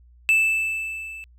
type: tone with level ramp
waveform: triangle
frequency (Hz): 2637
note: E7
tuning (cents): 0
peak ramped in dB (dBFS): -12 to -34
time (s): 0.29-1.24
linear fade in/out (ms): 0
effects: added 60 Hz sine -49 dBFS peak until 1.38 s